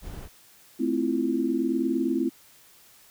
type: noise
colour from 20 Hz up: brown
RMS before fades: -37 dBFS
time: 0.01-0.29 s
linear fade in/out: 50 ms
type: chord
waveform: sine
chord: F major seventh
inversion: first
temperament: equal with one note detuned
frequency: 220 / 260.9 / 329.6 / 349.2 Hz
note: A3 / C4 / E4 / F4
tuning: 0 / -5 / 0 / 0 cents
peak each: -31 / -26 / -27 / -32 dBFS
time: 0.79-2.3 s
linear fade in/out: 20 ms
effects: white hiss -55 dBFS RMS until 3.1 s